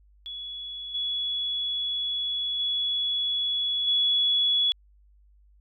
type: tone with level steps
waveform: sine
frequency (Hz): 3386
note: G#7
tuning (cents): +33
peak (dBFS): -34 / -26 / -24 / -20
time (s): 0.26-4.72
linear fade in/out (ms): 0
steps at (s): 0.94 / 2.59 / 3.87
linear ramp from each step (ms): 10
effects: added 50 Hz sine -55 dBFS peak until 5.6 s